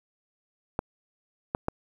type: clicks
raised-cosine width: 1 ms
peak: -12 dBFS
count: 3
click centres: 0.791 / 1.549 / 1.684 s
effects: 8-bit